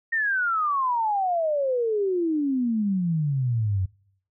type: exponential sweep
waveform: sine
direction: down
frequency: 1864.7 to 90.9 Hz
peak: -21 dBFS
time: 0.12-3.86 s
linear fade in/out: 10 ms
effects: noise-tail reverb RT60 0.7 s tail -25 dB re dry